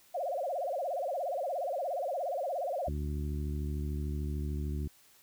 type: tone with vibrato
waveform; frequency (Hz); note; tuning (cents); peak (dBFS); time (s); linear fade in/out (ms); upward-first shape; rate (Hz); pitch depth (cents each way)
sine; 622.3; D#5; 0; -31; 0.14-2.89; 10; sine; 17; 280
type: harmonic tone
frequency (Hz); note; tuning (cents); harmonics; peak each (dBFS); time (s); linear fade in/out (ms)
73.42; D2; 0; 1 / 2 / 3 / 4 / 5; -33 / -39 / -43 / -45 / -47; 2.87-4.88; 10
effects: white hiss -62 dBFS RMS until 5.22 s